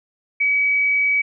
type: tone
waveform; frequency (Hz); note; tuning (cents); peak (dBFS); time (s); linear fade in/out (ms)
sine; 2275; C#7; +44; -15; 0.4-1.22; 10
effects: none